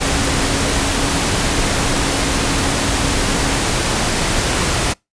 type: tone in noise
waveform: sine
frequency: 277.4 Hz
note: C#4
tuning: 1 cent sharp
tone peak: -25 dBFS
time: 0.01-3.64 s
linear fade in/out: 20 ms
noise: pink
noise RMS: -17 dBFS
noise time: 0-4.94 s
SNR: -11 dB
effects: noise-tail reverb RT60 0.2 s tail -26 dB re dry + resampled to 22050 Hz